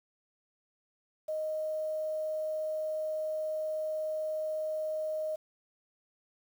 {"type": "tone with quantisation", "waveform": "sine", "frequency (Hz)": 622.3, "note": "D#5", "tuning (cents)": 0, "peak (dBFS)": -31, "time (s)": [1.28, 5.36], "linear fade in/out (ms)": 10, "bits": 9, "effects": []}